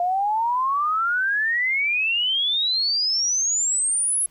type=exponential sweep; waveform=sine; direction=up; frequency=695 to 10930 Hz; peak=-19 dBFS; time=0-4.26 s; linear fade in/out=2 ms; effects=pink hiss -59 dBFS RMS until 4.3 s